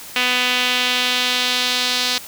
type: tone with band-pass filter sweep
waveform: sawtooth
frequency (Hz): 249.4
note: B3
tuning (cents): +17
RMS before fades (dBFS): -19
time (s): 0.16-2.18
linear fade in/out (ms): 2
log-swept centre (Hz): 2800 to 4200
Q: 2.1
effects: white hiss -36 dBFS RMS until 2.27 s